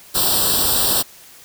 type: noise with comb filter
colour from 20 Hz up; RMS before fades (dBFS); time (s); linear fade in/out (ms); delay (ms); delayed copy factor
white; -17; 0.14-1.03; 20; 0.23; +1
effects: white hiss -44 dBFS RMS until 1.44 s